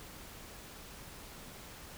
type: silence
effects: pink hiss -50 dBFS RMS until 1.97 s